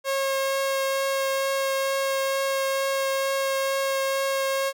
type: tone with vibrato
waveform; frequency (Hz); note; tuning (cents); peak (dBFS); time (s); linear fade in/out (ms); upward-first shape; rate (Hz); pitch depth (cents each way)
sawtooth; 542; C#5; -39; -19; 0.04-4.73; 50; triangle; 2.2; 9
effects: none